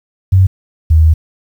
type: tone pair in turn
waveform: sine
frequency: 94.4 / 79.27 Hz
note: F#2 / D#2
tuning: +35 / +33 cents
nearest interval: minor third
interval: 302 cents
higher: first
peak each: -4 dBFS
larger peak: neither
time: 0.32-0.47 / 0.9-1.14 s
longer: second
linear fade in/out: 10 ms
effects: 7-bit